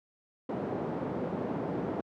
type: band-pass noise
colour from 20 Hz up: pink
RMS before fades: -34 dBFS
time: 0.49-2.01 s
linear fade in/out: 5 ms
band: 190 to 620 Hz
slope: 12 dB/octave
effects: high-pass 80 Hz 12 dB/octave